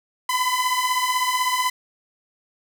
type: beating tone pair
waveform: sawtooth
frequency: 1000 / 1016 Hz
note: B5 / B5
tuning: +21 / +49 cents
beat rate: 16 Hz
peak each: -19 / -19 dBFS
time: 0.29-1.7 s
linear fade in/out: 5 ms
effects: none